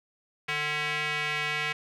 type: tone with band-pass filter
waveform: square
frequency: 150.1 Hz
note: D3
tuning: 38 cents sharp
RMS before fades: -30 dBFS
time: 0.48-1.73 s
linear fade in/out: 10 ms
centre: 2300 Hz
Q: 2.6
effects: none